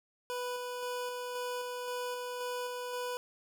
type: tone with tremolo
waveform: 25% pulse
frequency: 493.9 Hz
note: B4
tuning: in tune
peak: -31 dBFS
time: 0.3-3.17 s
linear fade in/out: 0 ms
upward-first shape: square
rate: 1.9 Hz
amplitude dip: 25%
effects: none